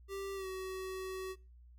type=tone with pitch glide; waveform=square; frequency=392 to 376.9 Hz; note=G4 to F#4; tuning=0 to +32 cents; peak=-40 dBFS; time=0.08-1.36 s; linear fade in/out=50 ms; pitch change=-68 cents; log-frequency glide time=0.35-0.47 s; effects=noise-tail reverb RT60 0.3 s tail -21 dB re dry + added 60 Hz sine -55 dBFS peak until 1.78 s